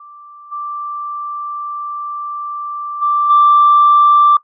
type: tone with level steps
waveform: sine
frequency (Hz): 1174.7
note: D6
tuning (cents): 0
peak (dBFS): -35 / -21 / -11 / -5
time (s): 0-4.37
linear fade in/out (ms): 5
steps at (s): 0.51 / 3.01 / 3.29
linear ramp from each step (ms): 20
effects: noise-tail reverb RT60 0.1 s tail -18 dB re dry + tanh soft clip ceiling -1 dBFS